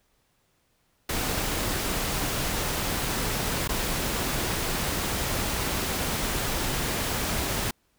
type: noise with dropouts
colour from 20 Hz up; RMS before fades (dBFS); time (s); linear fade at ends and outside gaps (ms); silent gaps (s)
pink; -28; 1.09-7.71; 5; 3.677-3.69
effects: pink hiss -69 dBFS RMS until 7.98 s